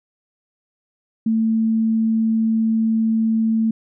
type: tone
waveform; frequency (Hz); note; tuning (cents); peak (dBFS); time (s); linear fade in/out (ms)
sine; 223.1; A3; +24; -15; 1.26-3.71; 5
effects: none